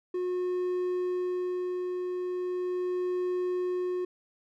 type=tone with tremolo; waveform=triangle; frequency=361.9 Hz; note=F#4; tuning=38 cents flat; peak=-25 dBFS; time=0.14-4.05 s; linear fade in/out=5 ms; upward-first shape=sine; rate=0.39 Hz; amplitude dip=30%; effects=none